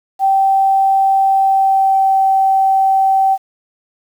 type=tone with pitch glide; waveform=sine; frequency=777 to 772.5 Hz; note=G5 to G5; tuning=-16 to -26 cents; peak=-9 dBFS; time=0.19-3.38 s; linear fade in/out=50 ms; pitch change=-10 cents; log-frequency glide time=1.25-2.22 s; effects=7-bit